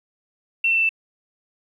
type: tone with pitch steps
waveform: sine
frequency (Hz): 2705 / 2688 / 2671 / 2654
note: E7 / E7 / E7 / E7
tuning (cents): +44 / +33 / +22 / +11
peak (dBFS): -16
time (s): 0.64-0.892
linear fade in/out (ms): 5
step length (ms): 63
effects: 9-bit